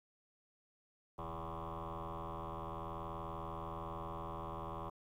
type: tone with frequency modulation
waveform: sine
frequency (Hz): 574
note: D5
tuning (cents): -40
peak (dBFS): -39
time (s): 1.18-4.9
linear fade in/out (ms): 10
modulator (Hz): 80.5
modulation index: 7.4
effects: tanh soft clip ceiling -39 dBFS + 12-bit